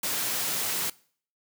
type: high-pass noise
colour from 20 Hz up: white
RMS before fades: -29 dBFS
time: 0.03-0.9 s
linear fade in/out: 5 ms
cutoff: 100 Hz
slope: 96 dB/octave
effects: noise-tail reverb RT60 0.5 s tail -22 dB re dry